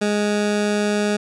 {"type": "tone", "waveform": "20% pulse", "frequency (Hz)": 207.7, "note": "G#3", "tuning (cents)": 0, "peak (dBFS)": -13, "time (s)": [0.01, 1.17], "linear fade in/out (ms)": 10, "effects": ["resampled to 22050 Hz"]}